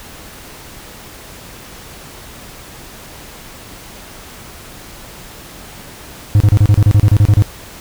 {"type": "tone bursts", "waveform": "triangle", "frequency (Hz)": 103.2, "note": "G#2", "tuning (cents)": -10, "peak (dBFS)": -3, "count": 13, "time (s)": [6.35, 7.422], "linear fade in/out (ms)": 0, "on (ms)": 52, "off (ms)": 33, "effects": ["pink hiss -35 dBFS RMS until 7.8 s"]}